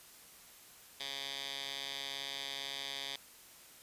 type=tone with band-pass filter; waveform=10% pulse; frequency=137.8 Hz; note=C#3; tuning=10 cents flat; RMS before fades=-42 dBFS; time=1-3.16 s; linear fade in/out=2 ms; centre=3700 Hz; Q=2.7; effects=white hiss -57 dBFS RMS until 3.82 s + resampled to 32000 Hz